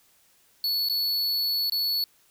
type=tone with dropouts; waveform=square; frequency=4419 Hz; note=C#8; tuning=6 cents flat; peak=-24 dBFS; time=0.64-2.04 s; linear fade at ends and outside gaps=1 ms; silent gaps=0.887-0.897 / 1.698-1.721 s; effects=white hiss -62 dBFS RMS until 2.3 s